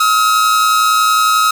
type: tone pair together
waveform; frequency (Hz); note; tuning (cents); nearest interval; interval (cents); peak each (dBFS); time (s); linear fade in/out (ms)
45% pulse; 1274 / 1385; D#6 / F6; +41 / -15; minor second; 144; -10 / -18; 0-1.51; 5
effects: 8-bit